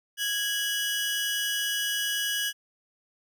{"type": "tone pair together", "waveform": "sawtooth", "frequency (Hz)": [1655, 2951], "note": ["G#6", "F#7"], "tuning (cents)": [-6, -5], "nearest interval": "minor seventh", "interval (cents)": 1001, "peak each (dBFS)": -26, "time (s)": [0.17, 2.53], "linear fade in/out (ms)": 50, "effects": []}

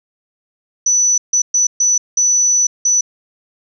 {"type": "tone bursts at uneven times", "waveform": "sine", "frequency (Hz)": 5960, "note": "F#8", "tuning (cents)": 12, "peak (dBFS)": -10, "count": 6, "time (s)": [[0.86, 1.18], [1.33, 1.42], [1.54, 1.67], [1.8, 1.98], [2.17, 2.67], [2.85, 3.01]], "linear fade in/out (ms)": 5, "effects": []}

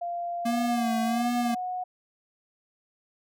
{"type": "tone with pitch glide", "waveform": "sine", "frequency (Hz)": [694, 731], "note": ["F5", "F#5"], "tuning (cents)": [-11, -21], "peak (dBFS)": -29, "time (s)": [0.01, 1.84], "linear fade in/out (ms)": 10, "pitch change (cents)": 90, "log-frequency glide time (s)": [0.63, 0.78]}
{"type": "tone with vibrato", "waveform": "square", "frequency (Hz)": 232.9, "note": "A#3", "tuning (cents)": -1, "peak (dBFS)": -26, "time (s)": [0.45, 1.55], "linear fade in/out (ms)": 10, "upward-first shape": "sine", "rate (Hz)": 1.4, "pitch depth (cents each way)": 63}
{"effects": []}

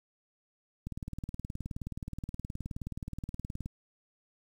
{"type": "click train", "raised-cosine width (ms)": 5, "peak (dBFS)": -25, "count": 54, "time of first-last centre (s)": [0.87, 3.659], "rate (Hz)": 19, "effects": ["9-bit"]}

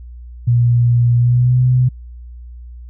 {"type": "tone with pitch glide", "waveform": "sine", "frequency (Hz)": [120, 126.4], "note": ["B2", "B2"], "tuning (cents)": [-49, 41], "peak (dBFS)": -9, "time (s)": [0.47, 1.89], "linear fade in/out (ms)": 10, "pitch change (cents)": 90, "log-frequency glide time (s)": [1.17, 1.62], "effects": ["added 60 Hz sine -31 dBFS peak until 2.89 s"]}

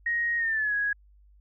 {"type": "tone with pitch glide", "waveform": "sine", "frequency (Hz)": [1877, 1662.6], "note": ["A#6", "G#6"], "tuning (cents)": [11, 1], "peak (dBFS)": -24, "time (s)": [0.06, 0.93], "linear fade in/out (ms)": 5, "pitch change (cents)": -210, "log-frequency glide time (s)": [0.37, 0.74], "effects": ["added 50 Hz sine -54 dBFS peak until 1.4 s"]}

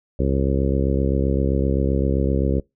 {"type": "harmonic tone", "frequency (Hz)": 67.7, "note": "C#2", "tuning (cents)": -40, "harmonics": [1, 2, 3, 4, 5, 6, 7, 8], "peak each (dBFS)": [-21, -24, -26, -27, -28, -29, -29, -30], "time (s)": [0.19, 2.6], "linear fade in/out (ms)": 5, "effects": ["noise-tail reverb RT60 0.2 s tail -25 dB re dry"]}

